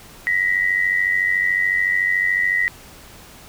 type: tone pair together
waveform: sine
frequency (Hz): 1896 / 1989.8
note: A#6 / B6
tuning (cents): +29 / +12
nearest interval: minor second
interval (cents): 83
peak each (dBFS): -19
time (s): 0.27-2.68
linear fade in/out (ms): 0
effects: pink hiss -43 dBFS RMS until 3.48 s